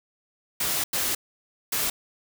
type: noise bursts at uneven times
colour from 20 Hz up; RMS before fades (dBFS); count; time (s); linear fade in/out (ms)
white; -26; 3; 0.6-0.84 / 0.93-1.15 / 1.72-1.9; 5
effects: none